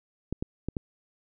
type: clicks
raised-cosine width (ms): 3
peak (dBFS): -17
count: 4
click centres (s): 0.326 / 0.425 / 0.686 / 0.768
effects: none